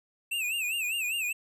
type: tone with vibrato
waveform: square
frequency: 2623 Hz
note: E7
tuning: 9 cents flat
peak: -29 dBFS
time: 0.31-1.33 s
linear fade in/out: 10 ms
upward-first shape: sine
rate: 5 Hz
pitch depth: 130 cents each way
effects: none